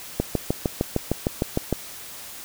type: click train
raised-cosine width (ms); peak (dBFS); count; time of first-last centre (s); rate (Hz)
2; -7; 11; 0.2-1.727; 6.55
effects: white hiss -39 dBFS RMS until 2.44 s